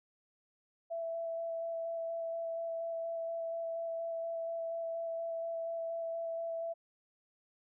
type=tone with vibrato; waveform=sine; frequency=664 Hz; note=E5; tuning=12 cents sharp; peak=-35 dBFS; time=0.9-6.74 s; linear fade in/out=20 ms; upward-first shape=square; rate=4.2 Hz; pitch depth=8 cents each way; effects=none